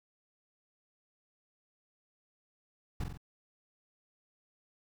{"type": "noise with echo", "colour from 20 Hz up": "brown", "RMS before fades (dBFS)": -34, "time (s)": [3, 3.04], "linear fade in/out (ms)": 5, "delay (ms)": 45, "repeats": 3, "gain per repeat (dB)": -4, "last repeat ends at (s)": 3.175, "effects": []}